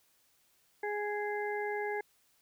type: harmonic tone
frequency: 415.3 Hz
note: G#4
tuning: in tune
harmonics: 1 / 2 / 4 / 5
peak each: -35 / -38 / -41 / -42 dBFS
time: 0.83-2.01 s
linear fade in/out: 5 ms
effects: white hiss -70 dBFS RMS until 2.41 s